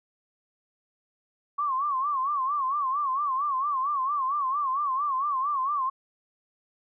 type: tone with vibrato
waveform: sine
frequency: 1108.7 Hz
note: C#6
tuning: in tune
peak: -24 dBFS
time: 1.58-5.9 s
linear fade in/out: 10 ms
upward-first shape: sine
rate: 4.4 Hz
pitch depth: 130 cents each way
effects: none